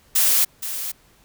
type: noise with echo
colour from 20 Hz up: blue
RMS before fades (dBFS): -17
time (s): 0.15-0.45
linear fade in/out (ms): 10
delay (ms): 470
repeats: 1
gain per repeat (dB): -11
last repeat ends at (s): 0.92
effects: pink hiss -56 dBFS RMS until 1.24 s